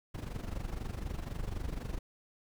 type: noise with amplitude modulation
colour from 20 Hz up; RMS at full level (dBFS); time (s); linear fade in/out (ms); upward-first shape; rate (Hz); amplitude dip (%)
brown; -35; 0.14-1.99; 10; sine; 24; 75
effects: none